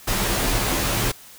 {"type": "noise with comb filter", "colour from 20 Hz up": "pink", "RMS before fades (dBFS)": -22, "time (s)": [0.07, 1.12], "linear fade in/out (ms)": 10, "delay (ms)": 13, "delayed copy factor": -0.65, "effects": ["white hiss -45 dBFS RMS until 1.38 s"]}